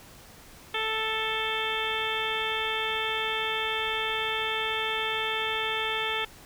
harmonic tone with a mistuned harmonic, 440 Hz, A4, in tune, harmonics 1 / 2 / 3 / 4 / 5 / 6 / 7 / 8, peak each -35 / -35 / -35 / -35 / -35 / -35 / -35 / -35 dBFS, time 0.74-6.25 s, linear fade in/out 5 ms, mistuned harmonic 7, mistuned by +41 cents, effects pink hiss -50 dBFS RMS until 6.45 s

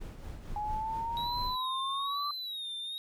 brown noise with tremolo, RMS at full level -39 dBFS, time 0-1.56 s, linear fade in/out 20 ms, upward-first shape triangle, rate 4.4 Hz, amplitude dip 55%
sine exponential sweep, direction up, 830.6 to 1174.7 Hz, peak -32 dBFS, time 0.56-2.31 s, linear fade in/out 2 ms
triangle tone with vibrato, 3816 Hz, A#7, 40 cents sharp, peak -35 dBFS, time 1.17-2.98 s, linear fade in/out 0 ms, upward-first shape sine, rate 1.1 Hz, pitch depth 110 cents each way
effects none

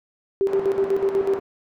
sine tone with tremolo, 391.3 Hz, G4, 3 cents flat, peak -16 dBFS, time 0.41-1.39 s, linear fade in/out 0 ms, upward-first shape square, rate 8.1 Hz, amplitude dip 65%
pink band-pass noise, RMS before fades -35 dBFS, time 0.47-1.4 s, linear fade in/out 20 ms, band 300 to 970 Hz, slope 12 dB/octave
effects none

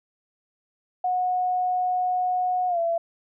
sine tone with pitch glide, 730 to 673.3 Hz, F#5 to E5, -24 to +36 cents, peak -21 dBFS, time 1.04-2.98 s, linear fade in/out 5 ms, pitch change -140 cents, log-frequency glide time 2.68-2.79 s, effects none

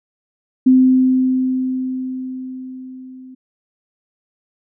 sine tone with level ramp, 258 Hz, C4, 24 cents flat, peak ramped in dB -6 to -35 dBFS, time 0.66-3.35 s, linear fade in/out 10 ms, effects none

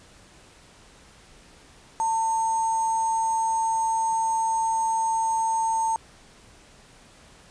sine tone with sample-and-hold, 898 Hz, A5, 35 cents sharp, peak -21 dBFS, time 2-5.96 s, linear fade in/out 0 ms, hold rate 7350 Hz, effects pink hiss -52 dBFS RMS until 7.5 s + resampled to 22050 Hz

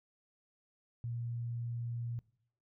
sine tone, 118.3 Hz, A#2, 26 cents sharp, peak -36 dBFS, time 1.04-2.19 s, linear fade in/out 0 ms, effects noise-tail reverb RT60 0.6 s tail -21 dB re dry

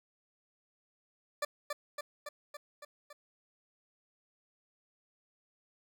20% pulse tone with echo, 587.3 Hz, D5, in tune, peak -26 dBFS, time 1.42-1.45 s, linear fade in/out 5 ms, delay 280 ms, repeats 6, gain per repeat -3 dB, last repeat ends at 3.13 s, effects none

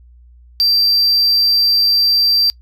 triangle tone, 4699 Hz, D8, in tune, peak -9 dBFS, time 0.6-2.5 s, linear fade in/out 0 ms, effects noise-tail reverb RT60 0.1 s tail -23 dB re dry + added 60 Hz sine -41 dBFS peak until 2.61 s

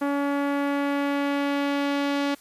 sawtooth tone with low-pass filter sweep, 283.2 Hz, C#4, 37 cents sharp, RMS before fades -25 dBFS, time 0.01-2.35 s, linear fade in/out 10 ms, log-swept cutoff 1500 to 4200 Hz, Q 1, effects white hiss -53 dBFS RMS until 2.4 s + resampled to 32000 Hz

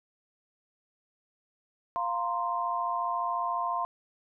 sine chord, F suspended fourth, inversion none, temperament equal, 698.5 / 932.3 / 1046.5 Hz, F5 / Bb5 / C6, 0 / 0 / 0 cents, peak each -33 / -34 / -30 dBFS, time 1.96-3.85 s, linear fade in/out 0 ms, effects none

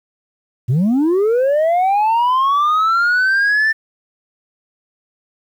sine linear sweep, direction up, 110 to 1790 Hz, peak -9 dBFS, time 0.68-3.73 s, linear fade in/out 20 ms, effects tanh soft clip ceiling -11 dBFS + 8-bit

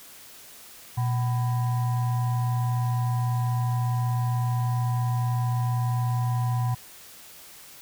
sine tone with frequency modulation, 120 Hz, B2, 49 cents flat, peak -22 dBFS, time 0.97-6.75 s, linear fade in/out 10 ms, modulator 876 Hz, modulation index 0.42, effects white hiss -47 dBFS RMS until 7.81 s

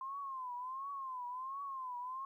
sine tone with vibrato, 1046.5 Hz, C6, in tune, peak -40 dBFS, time 0.01-2.25 s, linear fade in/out 2 ms, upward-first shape triangle, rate 1.4 Hz, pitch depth 140 cents each way, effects 13-bit

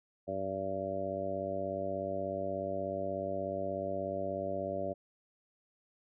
harmonic tone, 96.6 Hz, G2, 25 cents flat, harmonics 1 / 2 / 3 / 4 / 5 / 6 / 7, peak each -46 / -44 / -44 / -43 / -45 / -36 / -40 dBFS, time 0.27-4.94 s, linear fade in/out 20 ms, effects none

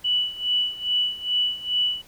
sine tone with tremolo, 2960 Hz, F#7, in tune, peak -18 dBFS, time 0.04-2.02 s, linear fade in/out 10 ms, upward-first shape sine, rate 2.4 Hz, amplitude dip 85%, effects pink hiss -52 dBFS RMS until 2.07 s

